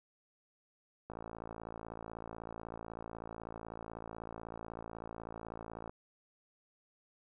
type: click train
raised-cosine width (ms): 1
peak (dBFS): -30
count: 270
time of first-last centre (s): 1.1-5.895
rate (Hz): 56.1
effects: none